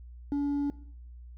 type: tone with hard clipping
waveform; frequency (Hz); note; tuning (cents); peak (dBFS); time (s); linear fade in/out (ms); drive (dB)
triangle; 285.6; D4; -48; -25; 0.32-0.7; 0; 1
effects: noise-tail reverb RT60 0.6 s tail -19 dB re dry + added 60 Hz sine -44 dBFS peak until 1.37 s